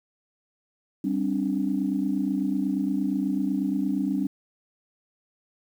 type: chord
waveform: sine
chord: G suspended fourth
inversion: none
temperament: equal with one note detuned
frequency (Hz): 196 / 265.4 / 293.7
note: G3 / C4 / D4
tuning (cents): 0 / +25 / 0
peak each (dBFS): -27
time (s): 1.04-4.27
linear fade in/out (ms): 5
effects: tanh soft clip ceiling -13 dBFS + 9-bit